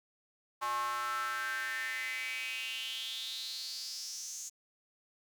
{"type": "tone with high-pass filter sweep", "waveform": "square", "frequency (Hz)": 120.3, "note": "B2", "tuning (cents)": -45, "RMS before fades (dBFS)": -38, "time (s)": [0.61, 4.5], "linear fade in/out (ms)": 20, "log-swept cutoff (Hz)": [1000, 6700], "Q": 6.4, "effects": ["11-bit"]}